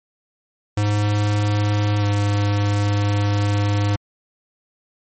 square tone with pitch glide, 103.83 to 102.34 Hz, G#2 to G#2, 0 to -25 cents, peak -17 dBFS, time 0.77-3.96 s, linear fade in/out 5 ms, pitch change -25 cents, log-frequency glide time 1.99-2.04 s, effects MP3 32 kbps

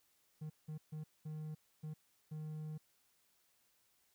triangle tone bursts at uneven times, 154.4 Hz, D#3, 13 cents flat, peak -40 dBFS, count 6, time 0.41-0.5 / 0.68-0.78 / 0.92-1.04 / 1.25-1.55 / 1.83-1.94 / 2.31-2.78 s, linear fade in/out 10 ms, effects white hiss -75 dBFS RMS until 4.14 s

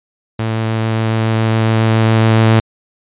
sawtooth tone with level ramp, 111.6 Hz, A2, 25 cents sharp, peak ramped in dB -12 to -3 dBFS, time 0.39-2.6 s, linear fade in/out 5 ms, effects resampled to 8000 Hz

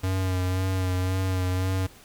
square tone with vibrato, 93 Hz, F#2, 9 cents sharp, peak -24 dBFS, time 0.03-1.87 s, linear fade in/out 10 ms, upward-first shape sine, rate 1.9 Hz, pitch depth 27 cents each way, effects pink hiss -51 dBFS RMS until 2.04 s

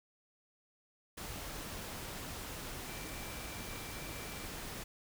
sine tone in noise, 2342 Hz, D7, 5 cents flat, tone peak -53 dBFS, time 2.87-4.47 s, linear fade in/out 10 ms, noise pink, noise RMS -44 dBFS, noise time 1.17-4.84 s, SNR -12 dB, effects none

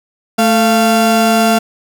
35% pulse tone pair together, 220 / 689.2 Hz, A3 / F5, 0 / -23 cents, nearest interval octave + minor sixth, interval 1977 cents, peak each -10 dBFS, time 0.38-1.59 s, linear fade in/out 10 ms, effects none

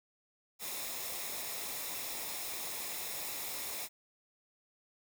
white noise with comb filter, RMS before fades -40 dBFS, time 0.59-3.89 s, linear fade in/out 50 ms, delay 0.66 ms, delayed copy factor -0.5, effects none

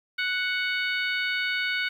harmonic tone, 740 Hz, F#5, in tune, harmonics 2 / 3 / 4 / 5 / 6, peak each -28 / -29 / -34 / -36 / -38 dBFS, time 0.18-1.89 s, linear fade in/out 10 ms, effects 9-bit

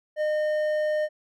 sine tone with hard clipping, 610 Hz, D#5, 34 cents flat, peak -24 dBFS, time 0.16-1.09 s, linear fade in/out 50 ms, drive 6 dB, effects none

